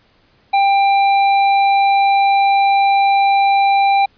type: tone with tanh clipping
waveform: triangle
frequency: 792 Hz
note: G5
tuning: 18 cents sharp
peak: -12 dBFS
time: 0.53-4.06 s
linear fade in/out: 10 ms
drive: 17 dB
effects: pink hiss -55 dBFS RMS until 4.17 s + resampled to 11025 Hz